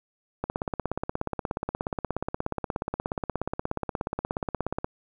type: click train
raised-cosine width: 1 ms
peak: -14 dBFS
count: 75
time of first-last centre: 0.44-4.845 s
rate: 16.8 Hz
effects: 9-bit